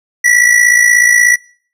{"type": "tone with amplitude modulation", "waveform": "square", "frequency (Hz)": 1948, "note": "B6", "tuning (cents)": -24, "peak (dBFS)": -4, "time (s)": [0.24, 1.36], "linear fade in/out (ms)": 10, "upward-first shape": "sine", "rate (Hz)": 56.6, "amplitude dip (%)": 65, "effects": ["noise-tail reverb RT60 0.5 s tail -25 dB re dry", "low-pass 12000 Hz 12 dB/octave"]}